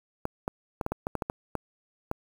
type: clicks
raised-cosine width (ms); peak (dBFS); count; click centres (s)
1; -15; 11; 0.254 / 0.479 / 0.812 / 0.864 / 0.92 / 1.069 / 1.153 / 1.222 / 1.299 / 1.553 / 2.114
effects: 7-bit